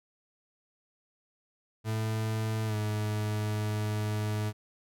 40% pulse tone with pitch glide, 110 to 106.25 Hz, A2 to G#2, 0 to +40 cents, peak -28 dBFS, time 1.84-4.53 s, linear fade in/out 50 ms, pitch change -60 cents, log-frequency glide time 2.66-2.75 s, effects none

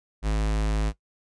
square tone, 53 Hz, G#1, 36 cents sharp, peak -23 dBFS, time 0.22-0.93 s, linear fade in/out 50 ms, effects noise-tail reverb RT60 0.1 s tail -17 dB re dry + resampled to 22050 Hz

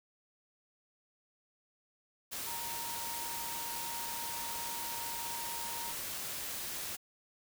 sine tone in noise, 932.3 Hz, A#5, in tune, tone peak -43 dBFS, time 2.46-5.93 s, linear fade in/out 20 ms, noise white, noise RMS -40 dBFS, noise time 2.31-6.97 s, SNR -6 dB, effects none

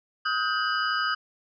sine tone cluster, 1265 / 1462 / 1574 / 2962 / 4902 Hz, D#6 / F#6 / G6 / F#7 / D#8, +28 / -21 / +7 / +1 / -27 cents, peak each -27 / -32 / -29 / -34 / -34 dBFS, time 0.25-1.15 s, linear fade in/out 10 ms, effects none

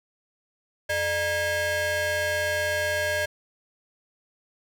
40% pulse ring-modulated tone, 516 Hz, C5, 24 cents flat, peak -20 dBFS, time 0.89-3.26 s, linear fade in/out 10 ms, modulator 1120 Hz, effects none

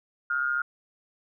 sine tone with amplitude modulation, 1415 Hz, F6, 22 cents sharp, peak -21 dBFS, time 0.3-0.62 s, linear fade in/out 5 ms, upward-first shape sine, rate 134 Hz, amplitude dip 70%, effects none

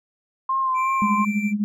sine tone with vibrato, 1051 Hz, C6, 7 cents sharp, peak -19 dBFS, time 0.49-1.25 s, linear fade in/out 5 ms, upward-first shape sine, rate 2.8 Hz, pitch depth 30 cents each way
triangle tone, 2349 Hz, D7, in tune, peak -27 dBFS, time 0.74-1.54 s, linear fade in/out 50 ms
sine tone with tremolo, 207.7 Hz, G#3, in tune, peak -17 dBFS, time 1.02-1.64 s, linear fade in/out 0 ms, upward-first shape sine, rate 12 Hz, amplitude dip 75%
effects none

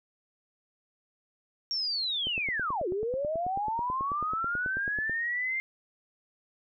sine linear two-way sweep, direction down then up, 5588 to 344.3 to 2114 Hz, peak -28 dBFS, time 1.71-5.6 s, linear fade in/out 0 ms, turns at 2.88 s
click train, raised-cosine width 2 ms, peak -26 dBFS, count 27, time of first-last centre 2.27-5.096 s, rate 9.2 Hz
effects none

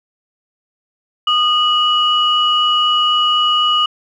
sine tone pair together, 1230.2 / 2926 Hz, D#6 / F#7, -20 / -20 cents, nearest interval octave + minor third, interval 1500 cents, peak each -14 / -13 dBFS, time 1.27-3.86 s, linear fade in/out 5 ms, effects tanh soft clip ceiling -3 dBFS

